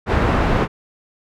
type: low-pass noise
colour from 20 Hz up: pink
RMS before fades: -17 dBFS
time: 0.06-0.68 s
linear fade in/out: 50 ms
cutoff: 1600 Hz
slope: 12 dB/octave
effects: none